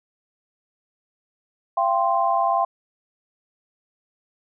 sine chord, F suspended second, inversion none, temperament equal with one note detuned, 682.9 / 784 / 1046.5 Hz, F5 / G5 / C6, -39 / 0 / 0 cents, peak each -22 dBFS, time 1.77-2.65 s, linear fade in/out 5 ms, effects none

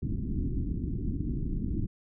pink low-pass noise, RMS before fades -31 dBFS, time 0.02-1.87 s, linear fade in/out 10 ms, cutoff 330 Hz, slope 48 dB/octave, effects none

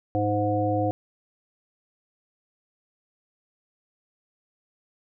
harmonic tone with a mistuned harmonic, 103.83 Hz, G#2, in tune, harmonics 1 / 3 / 5 / 7, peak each -27 / -27 / -27 / -27 dBFS, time 0.15-0.91 s, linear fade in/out 0 ms, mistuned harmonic 1, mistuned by +19 cents, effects none

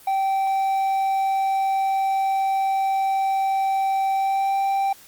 triangle tone with pitch glide, 776 to 783.7 Hz, G5 to G5, -18 to -1 cents, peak -17 dBFS, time 0.07-4.93 s, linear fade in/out 5 ms, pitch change +17 cents, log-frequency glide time 4.14-4.56 s, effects white hiss -48 dBFS RMS until 5.07 s + Opus 32 kbps

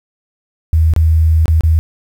sine tone with dropouts, 80.1 Hz, E2, 49 cents flat, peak -7 dBFS, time 0.73-1.79 s, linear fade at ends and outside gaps 0 ms, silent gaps 0.937-0.963 / 1.457-1.481 / 1.608-1.635 s, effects 7-bit

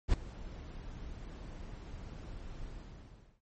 brown noise with ADSR envelope, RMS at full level -25 dBFS, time 0.08-3.41 s, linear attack 55 ms, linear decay 5 ms, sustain -20 dB, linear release 760 ms, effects MP3 32 kbps

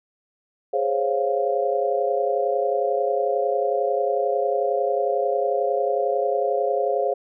sine chord, Db major seventh, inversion second, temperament equal, 415.3 / 523.3 / 554.4 / 698.5 Hz, Ab4 / C5 / Db5 / F5, 0 / 0 / 0 / 0 cents, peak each -25 dBFS, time 0.73-7.14 s, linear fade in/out 10 ms, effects none

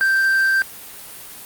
triangle tone, 1568 Hz, G6, in tune, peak -12 dBFS, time 0.01-0.62 s, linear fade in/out 0 ms, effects white hiss -37 dBFS RMS until 1.45 s + Opus 32 kbps

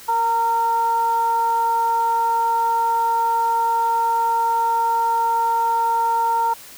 sine tone with frequency modulation, 920 Hz, A#5, 23 cents flat, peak -16 dBFS, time 0.08-6.54 s, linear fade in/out 10 ms, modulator 455 Hz, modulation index 0.35, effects white hiss -41 dBFS RMS until 6.77 s

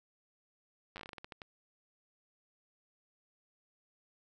slowing click train, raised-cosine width 0.3 ms, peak -29 dBFS, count 13, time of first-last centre 0.96-1.418 s, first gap 9 ms, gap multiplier 1.24, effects none

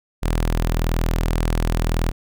sawtooth tone, 40.91 Hz, E1, 12 cents flat, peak -14 dBFS, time 0.22-2.12 s, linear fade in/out 20 ms, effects none

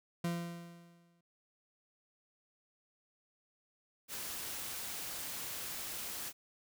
40% pulse tone with exponential decay, 171.2 Hz, F3, 34 cents flat, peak -31 dBFS, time 0.24-1.21 s, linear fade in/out 5 ms, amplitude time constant 210 ms
white noise, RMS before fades -42 dBFS, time 4.08-6.33 s, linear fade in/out 50 ms
effects none

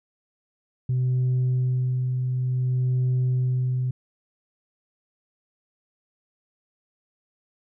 sine tone with tremolo, 127.1 Hz, C3, 50 cents flat, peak -17 dBFS, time 0.89-3.91 s, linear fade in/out 5 ms, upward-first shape sine, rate 0.56 Hz, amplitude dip 40%, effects tanh soft clip ceiling -18 dBFS

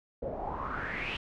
pink noise with low-pass filter sweep, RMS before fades -36 dBFS, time 0.22-1.17 s, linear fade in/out 5 ms, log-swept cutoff 520 to 3000 Hz, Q 6.1, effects none

